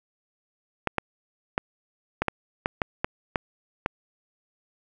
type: clicks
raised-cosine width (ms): 0.5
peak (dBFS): -8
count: 10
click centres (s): 0.873 / 0.983 / 1.579 / 2.22 / 2.283 / 2.659 / 2.818 / 3.045 / 3.358 / 3.861
effects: none